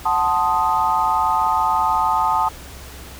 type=chord; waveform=sine; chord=F# diminished seventh; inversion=none; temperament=equal; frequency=740 / 880 / 1046.5 / 1244.5 Hz; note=F#5 / A5 / C6 / Eb6; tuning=0 / 0 / 0 / 0 cents; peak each=-24 / -18 / -24 / -21 dBFS; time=0.05-2.49 s; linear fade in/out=10 ms; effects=added 66 Hz sine -39 dBFS peak until 3.19 s + pink hiss -39 dBFS RMS until 3.19 s